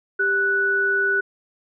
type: tone pair together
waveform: sine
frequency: 394.6 / 1480 Hz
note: G4 / F#6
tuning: +11 / 0 cents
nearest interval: octave + major seventh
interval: 2289 cents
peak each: -25 / -18 dBFS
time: 0.19-1.21 s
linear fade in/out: 10 ms
effects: none